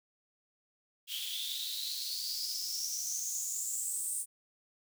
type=noise with high-pass filter sweep; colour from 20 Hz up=white; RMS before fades=-37 dBFS; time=1.07-4.26 s; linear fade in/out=50 ms; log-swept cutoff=3100 to 8900 Hz; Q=9; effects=none